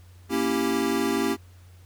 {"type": "chord", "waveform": "square", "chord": "A# diminished seventh", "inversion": "none", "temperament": "equal", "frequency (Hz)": [233.1, 277.2, 329.6, 392], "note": ["A#3", "C#4", "E4", "G4"], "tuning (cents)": [0, 0, 0, 0], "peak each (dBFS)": [-30, -28, -30, -28], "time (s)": [0.29, 1.37], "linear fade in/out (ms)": 50, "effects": ["added 90 Hz sine -47 dBFS peak until 1.85 s", "pink hiss -59 dBFS RMS until 1.85 s"]}